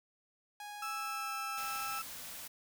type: tone with pitch glide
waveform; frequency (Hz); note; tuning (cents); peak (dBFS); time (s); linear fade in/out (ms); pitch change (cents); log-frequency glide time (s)
sawtooth; 828 to 805.8; G#5 to G5; -5 to +48; -40; 0.6-1.99; 2; -47; 0.84-1.36
type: tone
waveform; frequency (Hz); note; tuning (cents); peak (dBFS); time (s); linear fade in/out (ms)
35% pulse; 1318; E6; -1; -36; 0.82-2.02; 5
type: band-stop noise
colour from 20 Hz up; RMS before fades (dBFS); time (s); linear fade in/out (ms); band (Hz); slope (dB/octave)
white; -46; 1.57-2.48; 10; 320 to 450; 96
effects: none